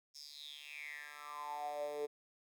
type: tone with high-pass filter sweep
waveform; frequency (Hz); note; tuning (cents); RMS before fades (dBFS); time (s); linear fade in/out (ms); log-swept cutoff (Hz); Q
10% pulse; 147.4; D3; +7; -45; 0.14-2.07; 20; 5600 to 420; 8.6
effects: none